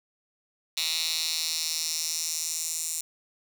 10% pulse tone with high-pass filter sweep, 160.6 Hz, E3, 45 cents flat, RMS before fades -30 dBFS, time 0.77-3.01 s, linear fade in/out 2 ms, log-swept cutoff 3700 to 7400 Hz, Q 2.5, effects none

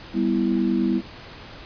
sine chord, E minor, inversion first, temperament just, 197.78 / 247.2 / 329.6 Hz, G3 / B3 / E4, +16 / +2 / 0 cents, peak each -23 dBFS, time 0.13-1.02 s, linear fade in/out 50 ms, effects pink hiss -41 dBFS RMS until 1.65 s + resampled to 11025 Hz

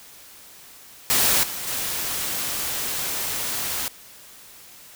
white noise with level steps, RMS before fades -19 / -31 / -27 dBFS, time 1.1-3.88 s, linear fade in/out 0 ms, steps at 1.43 / 1.67 s, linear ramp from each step 5 ms, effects white hiss -46 dBFS RMS until 4.95 s

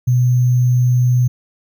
sine tone with sample-and-hold, 123.8 Hz, B2, 5 cents sharp, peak -10 dBFS, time 0.07-1.28 s, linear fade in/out 10 ms, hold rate 6300 Hz, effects none

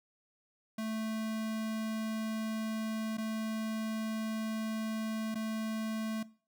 square tone with dropouts, 220 Hz, A3, in tune, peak -35 dBFS, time 0.78-6.23 s, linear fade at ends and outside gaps 5 ms, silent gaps 3.171-3.181 / 5.345-5.354 s, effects noise-tail reverb RT60 0.4 s tail -19 dB re dry

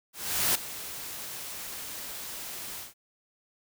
white noise with ADSR envelope, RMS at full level -24 dBFS, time 0.13-2.94 s, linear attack 420 ms, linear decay 7 ms, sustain -15 dB, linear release 150 ms, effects none

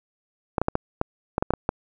clicks, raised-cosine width 1 ms, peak -7 dBFS, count 10, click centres 0.582 / 0.616 / 0.684 / 0.754 / 1.014 / 1.381 / 1.425 / 1.506 / 1.537 / 1.691 s, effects none

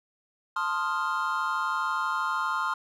triangle chord, F dominant seventh, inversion first, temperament equal, 880 / 1046.5 / 1244.5 / 1396.9 Hz, A5 / C6 / Eb6 / F6, 0 / 0 / 0 / 0 cents, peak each -34 / -28 / -30 / -29 dBFS, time 0.56-2.74 s, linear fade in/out 5 ms, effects none

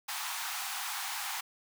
pink high-pass noise, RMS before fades -37 dBFS, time 0.08-1.41 s, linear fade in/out 10 ms, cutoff 740 Hz, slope 96 dB/octave, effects none

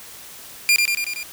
sawtooth tone with echo, 2400 Hz, D7, 37 cents sharp, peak -9 dBFS, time 0.69-0.76 s, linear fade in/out 0 ms, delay 94 ms, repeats 5, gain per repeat -3 dB, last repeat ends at 1.23 s, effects white hiss -40 dBFS RMS until 1.32 s

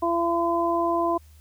harmonic tone, 339.4 Hz, F4, 49 cents flat, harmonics 1 / 2 / 3, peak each -25 / -25 / -25 dBFS, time 0.02-1.18 s, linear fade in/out 10 ms, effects added 76 Hz sine -48 dBFS peak until 1.4 s + white hiss -60 dBFS RMS until 1.4 s

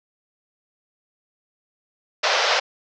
pink band-pass noise, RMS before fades -20 dBFS, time 2.23-2.6 s, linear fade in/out 10 ms, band 500 to 5700 Hz, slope 48 dB/octave, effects none

